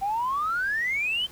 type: exponential sweep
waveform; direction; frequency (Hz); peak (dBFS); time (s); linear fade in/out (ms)
sine; up; 766 to 3136; -23; 0.01-1.27; 20
effects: tanh soft clip ceiling -19 dBFS + pink hiss -49 dBFS RMS until 1.31 s